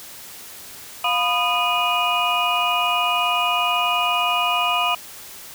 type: tone cluster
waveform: sine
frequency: 706 / 993 / 1232 / 2470 / 2890 Hz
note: F5 / B5 / D#6 / D#7 / F#7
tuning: +19 / +9 / -17 / -13 / -41 cents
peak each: -24 dBFS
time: 1.04-4.95 s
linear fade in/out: 5 ms
effects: white hiss -39 dBFS RMS until 5.54 s